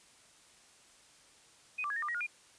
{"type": "tone with pitch steps", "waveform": "sine", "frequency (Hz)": [2498, 1171, 1667, 1831, 1197, 1898, 1430, 2422], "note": ["D#7", "D6", "G#6", "A#6", "D6", "A#6", "F6", "D#7"], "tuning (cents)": [6, -5, 6, -32, 33, 31, 41, -47], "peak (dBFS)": -33, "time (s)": [1.78, 2.268], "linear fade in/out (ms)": 10, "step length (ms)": 61, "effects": ["white hiss -61 dBFS RMS until 2.58 s", "resampled to 22050 Hz"]}